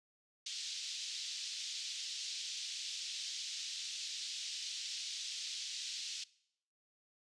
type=band-pass noise; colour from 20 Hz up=pink; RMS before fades=-43 dBFS; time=0.46-6.24 s; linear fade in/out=5 ms; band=3300 to 6200 Hz; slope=24 dB/octave; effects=noise-tail reverb RT60 0.7 s tail -21 dB re dry + resampled to 22050 Hz